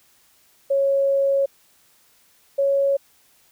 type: tone pair in turn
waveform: sine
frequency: 551 / 554.2 Hz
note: C#5 / C#5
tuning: -11 / -1 cents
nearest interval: unison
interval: 10 cents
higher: second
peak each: -16 dBFS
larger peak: neither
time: 0.7-1.46 / 2.58-2.97 s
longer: first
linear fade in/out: 10 ms
effects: white hiss -58 dBFS RMS until 3.51 s